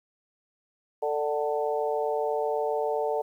harmonic tone with a mistuned harmonic, 147.8 Hz, D3, 11 cents sharp, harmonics 3 / 4 / 5 / 6, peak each -28 / -30 / -32 / -34 dBFS, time 1.02-3.22 s, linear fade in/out 10 ms, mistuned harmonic 5, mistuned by +18 cents, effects 10-bit

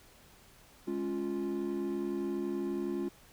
triangle chord, Db major, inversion second, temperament equal, 207.7 / 277.2 / 349.2 Hz, Ab3 / Db4 / F4, 0 / 0 / 0 cents, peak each -36 / -35 / -32 dBFS, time 0.87-3.09 s, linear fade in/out 10 ms, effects tanh soft clip ceiling -23 dBFS + pink hiss -59 dBFS RMS until 3.32 s

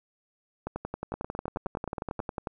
two click trains, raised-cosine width 1 ms, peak -19 / -18 dBFS, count 11 / 21, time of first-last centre 1.14-2.193 / 0.67-2.472 s, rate 9.5 / 11.1 Hz, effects none

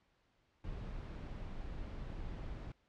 brown noise, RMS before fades -44 dBFS, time 0.64-2.72 s, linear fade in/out 2 ms, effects pink hiss -75 dBFS RMS until 2.88 s + low-pass 4000 Hz 12 dB/octave

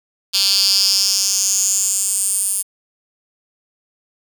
10% pulse tone with high-pass filter sweep, 196 Hz, G3, in tune, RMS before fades -17 dBFS, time 0.33-2.63 s, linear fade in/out 20 ms, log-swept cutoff 4100 to 9800 Hz, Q 5.1, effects 7-bit

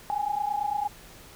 sine tone pair together, 810.1 / 839 Hz, G#5 / G#5, -43 / +17 cents, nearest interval minor second, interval 60 cents, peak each -29 / -28 dBFS, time 0.1-0.88 s, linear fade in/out 0 ms, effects pink hiss -49 dBFS RMS until 1.35 s

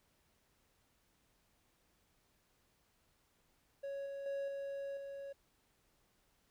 triangle tone with level steps, 555 Hz, C#5, 2 cents sharp, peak -38 / -40 / -35 / -38 / -42 dBFS, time 3.83-5.33 s, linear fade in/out 10 ms, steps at 4.06 / 4.26 / 4.48 / 4.97 s, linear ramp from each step 2 ms, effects pink hiss -75 dBFS RMS until 6.5 s

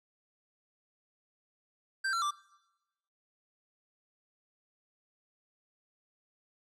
square tone with pitch steps, 1568 / 1357.2 / 1174.7 Hz, G6 / F6 / D6, 0 / -50 / 0 cents, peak -30 dBFS, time 2.04-2.31 s, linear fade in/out 10 ms, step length 90 ms, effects noise-tail reverb RT60 1.0 s tail -22 dB re dry + low-pass 8000 Hz 12 dB/octave

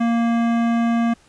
sine tone with hard clipping, 232.6 Hz, A#3, 4 cents flat, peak -18 dBFS, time 0-1.14 s, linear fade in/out 10 ms, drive 16 dB, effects pink hiss -54 dBFS RMS until 1.28 s + resampled to 22050 Hz

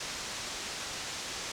white low-pass noise, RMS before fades -39 dBFS, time 0-1.52 s, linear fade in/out 5 ms, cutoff 7000 Hz, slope 24 dB/octave, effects none

